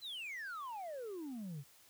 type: exponential sweep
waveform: sine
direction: down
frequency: 4186 to 131.1 Hz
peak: -39 dBFS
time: 0.01-1.64 s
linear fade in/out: 50 ms
effects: tanh soft clip ceiling -41 dBFS + white hiss -64 dBFS RMS until 1.89 s